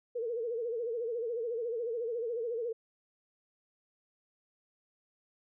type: tone with vibrato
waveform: sine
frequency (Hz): 466.2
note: A#4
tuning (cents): 0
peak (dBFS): -32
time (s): 0.15-2.73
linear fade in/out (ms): 10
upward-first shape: sine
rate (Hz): 14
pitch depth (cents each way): 94
effects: none